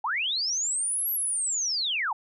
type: linear two-way sweep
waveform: sine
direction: up then down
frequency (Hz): 779 to 11840 to 779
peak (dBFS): -25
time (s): 0.04-2.13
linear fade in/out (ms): 5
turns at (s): 1.11
effects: none